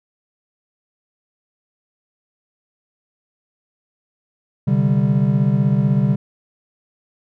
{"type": "chord", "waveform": "triangle", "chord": "C suspended second", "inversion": "none", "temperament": "equal", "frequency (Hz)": [130.81, 146.83, 196], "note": ["C3", "D3", "G3"], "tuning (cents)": [0, 0, 0], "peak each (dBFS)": -16, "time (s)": [4.67, 6.16], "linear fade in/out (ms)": 10, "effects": []}